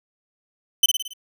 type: tone with echo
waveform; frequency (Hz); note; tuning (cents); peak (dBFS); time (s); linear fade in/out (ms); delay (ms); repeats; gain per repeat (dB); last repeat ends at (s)
sawtooth; 3044; F#7; +48; -8; 0.83-0.86; 5; 55; 5; -5; 1.135
effects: none